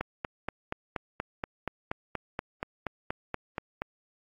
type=click train; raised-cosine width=0.5 ms; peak=-16 dBFS; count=17; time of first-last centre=0.01-3.82 s; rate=4.2 Hz; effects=AAC 32 kbps